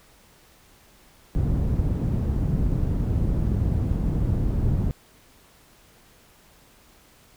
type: low-pass noise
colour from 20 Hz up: white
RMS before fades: -23 dBFS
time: 1.35-4.91 s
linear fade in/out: 0 ms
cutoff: 120 Hz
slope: 12 dB/octave
effects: pink hiss -55 dBFS RMS until 7.36 s